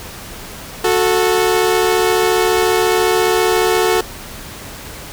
sawtooth tone pair together, 366.5 / 441 Hz, F#4 / A4, -16 / +4 cents, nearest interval minor third, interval 320 cents, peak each -11 dBFS, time 0.84-4.01 s, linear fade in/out 5 ms, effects pink hiss -32 dBFS RMS until 5.12 s

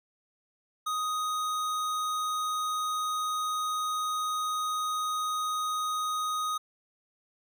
sine tone with hard clipping, 1248 Hz, D#6, 5 cents sharp, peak -30 dBFS, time 0.86-6.58 s, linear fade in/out 10 ms, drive 18 dB, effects none

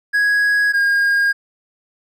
triangle tone pair in turn, 1661.2 / 1623.3 Hz, G#6 / G#6, 0 / -40 cents, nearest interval unison, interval 40 cents, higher first, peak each -11 dBFS, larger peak neither, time 0.13-0.73 / 0.73-1.33 s, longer neither, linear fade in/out 20 ms, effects none

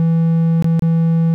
triangle tone with dropouts, 164.81 Hz, E3, in tune, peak -9 dBFS, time 0-1.34 s, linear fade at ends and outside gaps 0 ms, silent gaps 0.624-0.644 / 0.794-0.822 s, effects none

